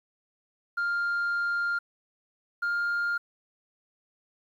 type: tone pair in turn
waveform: sine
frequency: 1400 / 1405.2 Hz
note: F6 / F6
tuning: +4 / +10 cents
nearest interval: unison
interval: 6 cents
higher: second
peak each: -23 dBFS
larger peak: neither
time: 0.77-1.79 / 2.62-3.18 s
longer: first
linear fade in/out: 10 ms
effects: tanh soft clip ceiling -24 dBFS + 10-bit